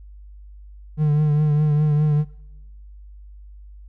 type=tone with vibrato; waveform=triangle; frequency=150 Hz; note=D3; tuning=37 cents sharp; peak=-13 dBFS; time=0.97-2.25 s; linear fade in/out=50 ms; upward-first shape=triangle; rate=4.9 Hz; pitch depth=44 cents each way; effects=noise-tail reverb RT60 0.9 s tail -22 dB re dry + added 50 Hz sine -39 dBFS peak until 3.88 s